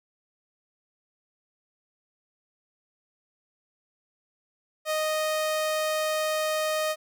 sawtooth tone, 621 Hz, D#5, 3 cents flat, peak -21 dBFS, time 4.85-6.96 s, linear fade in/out 50 ms, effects none

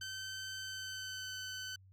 15% pulse tone with pitch glide, 1539 to 1517.8 Hz, G6 to F#6, -32 to +44 cents, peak -35 dBFS, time 0.01-1.76 s, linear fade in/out 5 ms, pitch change -24 cents, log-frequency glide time 0.6-1.36 s, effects added 95 Hz sine -58 dBFS peak until 1.92 s + low-pass 12000 Hz 12 dB/octave

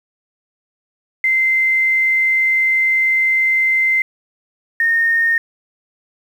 sine tone pair in turn, 2077 / 1838.3 Hz, C7 / A#6, -13 / -25 cents, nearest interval major second, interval 212 cents, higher first, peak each -12 dBFS, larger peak neither, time 1.24-4.02 / 4.8-5.38 s, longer first, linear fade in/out 2 ms, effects 7-bit

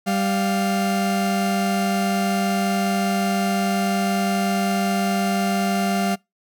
40% pulse tone pair together, 196.01 / 698.5 Hz, G3 / F5, 0 / 0 cents, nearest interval octave + minor seventh, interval 2200 cents, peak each -20 / -23 dBFS, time 0.06-6.16 s, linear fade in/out 20 ms, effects noise-tail reverb RT60 0.2 s tail -25 dB re dry

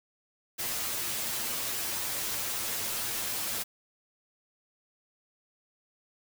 white noise with comb filter, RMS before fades -33 dBFS, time 0.58-3.64 s, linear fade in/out 20 ms, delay 8.9 ms, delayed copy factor +0.75, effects none

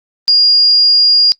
sine tone, 4838 Hz, D#8, 49 cents flat, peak -5 dBFS, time 0.28-1.32 s, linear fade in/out 0 ms, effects noise-tail reverb RT60 0.1 s tail -22 dB re dry + Opus 24 kbps

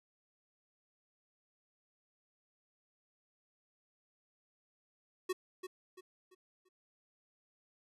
square tone with echo, 370 Hz, F#4, in tune, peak -33 dBFS, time 5.29-5.33 s, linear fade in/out 10 ms, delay 340 ms, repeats 4, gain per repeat -9 dB, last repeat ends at 6.69 s, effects resampled to 32000 Hz

